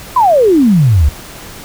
sine exponential sweep, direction down, 1054 to 65.6 Hz, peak -5 dBFS, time 0.16-1.09 s, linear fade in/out 5 ms, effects pink hiss -31 dBFS RMS until 1.64 s

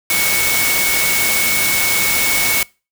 sine tone in noise, 2217 Hz, C#7, in tune, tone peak -18 dBFS, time 0.1-2.63 s, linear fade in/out 2 ms, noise white, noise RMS -17 dBFS, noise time 0.1-2.63 s, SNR -4 dB, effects noise-tail reverb RT60 0.3 s tail -24 dB re dry

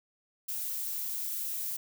violet noise, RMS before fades -35 dBFS, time 0.48-1.77 s, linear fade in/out 10 ms, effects none

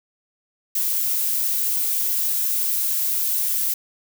violet noise, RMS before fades -22 dBFS, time 0.75-3.74 s, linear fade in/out 5 ms, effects none

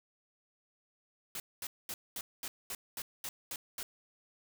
white noise bursts, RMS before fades -40 dBFS, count 10, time 1.35-3.83 s, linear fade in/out 2 ms, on 50 ms, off 220 ms, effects none

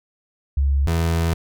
sine / 30% pulse tone pair in turn, 69.3 / 83.01 Hz, C#2 / E2, 0 / +13 cents, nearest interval minor third, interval 313 cents, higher second, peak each -15 dBFS, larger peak neither, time 0.57-0.87 / 0.87-1.34 s, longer second, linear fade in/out 5 ms, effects none

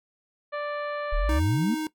harmonic tone, 587.3 Hz, D5, in tune, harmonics 1 / 2 / 3 / 4 / 5 / 6 / 7, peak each -30 / -34 / -38 / -46 / -52 / -54 / -53 dBFS, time 0.52-1.4 s, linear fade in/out 20 ms
sine exponential sweep, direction up, 31.77 to 254.7 Hz, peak -22 dBFS, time 1.12-1.75 s, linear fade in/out 10 ms
square tone, 311.1 Hz, D#4, in tune, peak -28 dBFS, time 1.29-1.87 s, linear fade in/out 2 ms
effects noise-tail reverb RT60 0.1 s tail -17 dB re dry

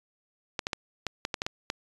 clicks, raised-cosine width 0.2 ms, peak -12 dBFS, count 9, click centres 0.592 / 0.669 / 0.732 / 1.067 / 1.251 / 1.342 / 1.419 / 1.465 / 1.701 s, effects resampled to 24000 Hz

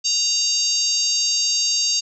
harmonic tone with a mistuned harmonic, 932.3 Hz, A#5, in tune, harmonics 3 / 4 / 5 / 6 / 7 / 8, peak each -30 / -30 / -20 / -28 / -23 / -29 dBFS, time 0.04-2.01 s, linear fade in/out 20 ms, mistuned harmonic 7, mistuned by -22 cents, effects none

